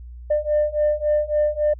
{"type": "beating tone pair", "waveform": "sine", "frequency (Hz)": [597, 600.6], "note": ["D5", "D5"], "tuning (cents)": [28, 39], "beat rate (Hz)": 3.6, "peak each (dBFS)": [-20, -19], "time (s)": [0.3, 1.74], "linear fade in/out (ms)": 10, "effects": ["tanh soft clip ceiling -12 dBFS", "added 60 Hz sine -35 dBFS peak until 1.79 s"]}